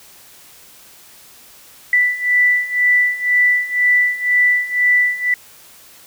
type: beating tone pair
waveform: sine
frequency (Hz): 1975.5 / 1977.5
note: B6 / B6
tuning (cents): 0 / +2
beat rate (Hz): 2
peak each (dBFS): -17 / -14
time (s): 1.93-5.34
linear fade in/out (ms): 2
effects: white hiss -44 dBFS RMS until 6.06 s